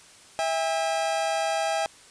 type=tone pair together; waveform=40% pulse; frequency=653 / 806.1 Hz; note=E5 / G5; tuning=-17 / +48 cents; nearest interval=major third; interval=365 cents; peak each=-26 dBFS; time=0.39-1.86 s; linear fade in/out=0 ms; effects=white hiss -51 dBFS RMS until 2.1 s + resampled to 22050 Hz